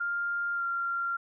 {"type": "tone with pitch glide", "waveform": "sine", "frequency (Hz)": [1400, 1382.3], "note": ["F6", "F6"], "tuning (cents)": [4, -18], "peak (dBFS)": -28, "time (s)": [0, 1.17], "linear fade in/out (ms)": 10, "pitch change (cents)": -22, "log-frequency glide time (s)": [0.54, 0.63], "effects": []}